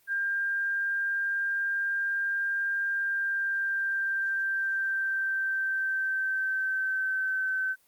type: tone with pitch glide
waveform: sine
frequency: 1598 to 1533.8 Hz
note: G6 to G6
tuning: +33 to -38 cents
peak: -26 dBFS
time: 0.07-7.76 s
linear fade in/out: 50 ms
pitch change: -71 cents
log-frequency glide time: 2.84-7.5 s
effects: white hiss -65 dBFS RMS until 7.87 s + Opus 24 kbps